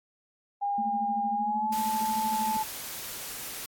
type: tone with pitch glide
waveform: sine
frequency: 809 to 872.1 Hz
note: G#5 to A5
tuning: -46 to -16 cents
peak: -26 dBFS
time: 0.61-2.64 s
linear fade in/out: 20 ms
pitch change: +130 cents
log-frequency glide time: 1.31-1.78 s
type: tone with tremolo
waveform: sine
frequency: 220 Hz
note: A3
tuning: in tune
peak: -31 dBFS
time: 0.78-2.57 s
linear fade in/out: 2 ms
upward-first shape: sine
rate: 13 Hz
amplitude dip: 90%
type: noise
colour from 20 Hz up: white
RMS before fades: -38 dBFS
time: 1.72-3.66 s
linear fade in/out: 5 ms
effects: AAC 64 kbps